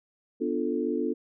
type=chord; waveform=sine; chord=B half-diminished seventh; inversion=none; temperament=equal; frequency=246.9 / 293.7 / 349.2 / 440 Hz; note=B3 / D4 / F4 / A4; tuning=0 / 0 / 0 / 0 cents; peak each=-31 dBFS; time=0.4-1.14 s; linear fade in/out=20 ms; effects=none